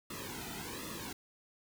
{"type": "noise with flanger", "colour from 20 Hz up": "pink", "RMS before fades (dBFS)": -43, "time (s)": [0.1, 1.13], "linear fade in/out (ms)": 5, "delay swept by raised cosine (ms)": [1.3, 1.82], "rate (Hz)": 1.3, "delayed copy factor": -1, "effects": []}